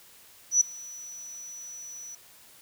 sine tone with ADSR envelope, 5920 Hz, F#8, in tune, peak -15 dBFS, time 0.51-2.15 s, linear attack 100 ms, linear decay 4 ms, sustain -24 dB, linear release 3 ms, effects white hiss -54 dBFS RMS until 2.61 s

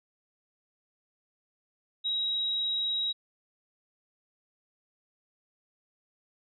sine tone, 3831 Hz, A#7, 47 cents sharp, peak -27 dBFS, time 2.04-3.13 s, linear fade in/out 20 ms, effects none

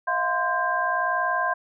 sine tone cluster, 647 / 708 / 1037 / 1591 Hz, E5 / F5 / C6 / G6, -32 / +23 / -16 / +25 cents, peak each -31 / -28 / -25 / -26 dBFS, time 0.07-1.54 s, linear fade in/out 10 ms, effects none

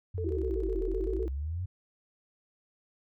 sine exponential two-way sweep, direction down then up, 95 to 41.51 to 95 Hz, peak -31 dBFS, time 0.14-1.66 s, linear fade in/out 10 ms, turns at 0.86 s
sine tone with vibrato, 381.9 Hz, G4, 45 cents flat, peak -34 dBFS, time 0.18-1.28 s, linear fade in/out 0 ms, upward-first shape square, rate 7.9 Hz, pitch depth 250 cents each way
sine tone with tremolo, 379.2 Hz, F#4, 43 cents sharp, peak -31 dBFS, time 0.26-1.25 s, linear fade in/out 5 ms, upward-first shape square, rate 16 Hz, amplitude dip 35%
effects none

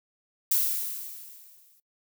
violet noise with exponential decay, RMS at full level -22 dBFS, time 0.51-1.8 s, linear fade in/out 5 ms, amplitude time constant 280 ms, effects noise-tail reverb RT60 0.1 s tail -20 dB re dry

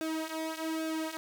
sawtooth tone with flanger, 319.2 Hz, D#4, 44 cents sharp, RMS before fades -35 dBFS, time 0.01-1.17 s, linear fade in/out 0 ms, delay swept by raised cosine 0.96 to 3.86 ms, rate 1.2 Hz, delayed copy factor -0.75, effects none

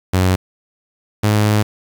sawtooth tone pair in turn, 92.7 / 105.58 Hz, F#2 / G#2, +4 / +29 cents, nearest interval major second, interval 225 cents, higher second, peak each -8 dBFS, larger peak neither, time 0.13-0.36 / 1.23-1.63 s, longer second, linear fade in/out 10 ms, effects 7-bit

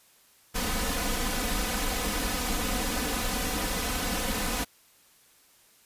pink noise with comb filter, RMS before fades -29 dBFS, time 0.54-4.65 s, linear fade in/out 20 ms, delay 4 ms, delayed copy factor +0.9, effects white hiss -60 dBFS RMS until 5.85 s + resampled to 32000 Hz

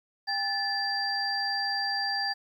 sine tone cluster, 803 / 1744 / 4721 Hz, G5 / A6 / D8, +41 / -16 / +8 cents, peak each -32 / -32 / -30 dBFS, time 0.27-2.34 s, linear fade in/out 20 ms, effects 10-bit

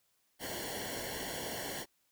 pink noise with comb filter, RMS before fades -40 dBFS, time 0.39-1.86 s, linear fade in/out 50 ms, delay 0.8 ms, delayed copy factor -0.85, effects white hiss -75 dBFS RMS until 2.11 s

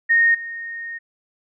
sine tone with level steps, 1851 Hz, A#6, 13 cents flat, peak -12 / -28 dBFS, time 0.09-0.99 s, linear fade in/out 20 ms, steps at 0.34 s, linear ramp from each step 10 ms, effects none

